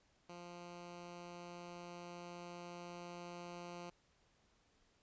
10% pulse tone with level ramp, 174.61 Hz, F3, in tune, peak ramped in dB -42 to -39 dBFS, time 0.29-3.9 s, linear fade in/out 5 ms, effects pink hiss -74 dBFS RMS until 5.02 s + resampled to 16000 Hz

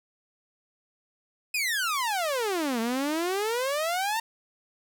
sawtooth exponential two-way sweep, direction down then up, 2578 to 221.5 to 925 Hz, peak -22 dBFS, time 1.54-4.2 s, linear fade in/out 5 ms, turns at 2.8 s, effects none

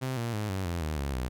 sawtooth tone with pitch steps, 130.2 / 117.34 / 105.76 / 95.31 / 85.9 / 77.42 / 69.77 / 62.88 Hz, C3 / A#2 / G#2 / G2 / F2 / D#2 / C#2 / B1, -8 / +12 / +32 / -48 / -28 / -8 / +12 / +32 cents, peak -26 dBFS, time 0.01-1.29 s, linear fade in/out 20 ms, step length 160 ms, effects none

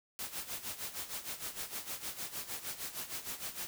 white noise with tremolo, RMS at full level -39 dBFS, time 0.19-3.67 s, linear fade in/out 0 ms, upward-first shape sine, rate 6.5 Hz, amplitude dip 75%, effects none

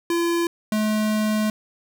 square tone pair in turn, 340.4 / 214.4 Hz, F4 / A3, -44 / -45 cents, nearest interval minor sixth, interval 801 cents, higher first, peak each -20 dBFS, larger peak neither, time 0.1-0.47 / 0.72-1.5 s, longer second, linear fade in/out 2 ms, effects none

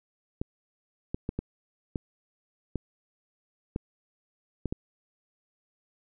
clicks, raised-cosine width 3 ms, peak -17 dBFS, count 9, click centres 0.415 / 1.145 / 1.291 / 1.39 / 1.958 / 2.757 / 3.761 / 4.657 / 4.725 s, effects none

